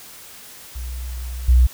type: tone with level steps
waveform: sine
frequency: 62 Hz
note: B1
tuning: 7 cents sharp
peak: -26 / -9 dBFS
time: 0.75-1.67 s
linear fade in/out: 10 ms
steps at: 1.48 s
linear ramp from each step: 10 ms
effects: white hiss -41 dBFS RMS until 1.73 s